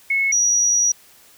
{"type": "tone pair in turn", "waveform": "sine", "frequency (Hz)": [2192, 5795], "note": ["C#7", "F#8"], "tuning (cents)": [-20, -37], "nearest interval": "octave + perfect fourth", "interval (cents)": 1683, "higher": "second", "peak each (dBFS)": [-16, -14], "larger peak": "second", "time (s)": [[0.1, 0.32], [0.32, 0.92]], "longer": "second", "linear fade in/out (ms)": 5, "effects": ["white hiss -50 dBFS RMS until 1.37 s"]}